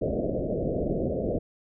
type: low-pass noise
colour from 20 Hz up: white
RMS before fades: -28 dBFS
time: 0.01-1.39 s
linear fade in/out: 10 ms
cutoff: 650 Hz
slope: 96 dB/octave
effects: none